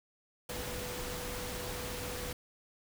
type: tone in noise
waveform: sine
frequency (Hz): 493.9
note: B4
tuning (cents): 0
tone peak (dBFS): -44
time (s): 0.49-2.33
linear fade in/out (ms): 5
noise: pink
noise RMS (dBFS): -40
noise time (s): 0.49-2.33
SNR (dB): -7
effects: none